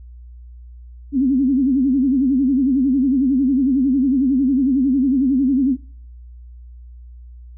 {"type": "tone with vibrato", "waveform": "sine", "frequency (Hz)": 266.2, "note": "C4", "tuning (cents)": 30, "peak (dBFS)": -13, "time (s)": [1.12, 5.77], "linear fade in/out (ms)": 50, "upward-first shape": "sine", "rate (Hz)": 11, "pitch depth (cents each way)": 130, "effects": ["noise-tail reverb RT60 0.5 s tail -23 dB re dry", "added 60 Hz sine -36 dBFS peak until 7.57 s"]}